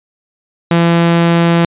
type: tone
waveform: sawtooth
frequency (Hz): 169.2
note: E3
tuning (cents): +45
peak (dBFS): -4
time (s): 0.71-1.65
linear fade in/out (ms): 2
effects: resampled to 8000 Hz